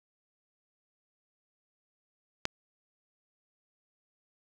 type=click; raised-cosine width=0.2 ms; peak=-11 dBFS; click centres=2.454 s; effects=none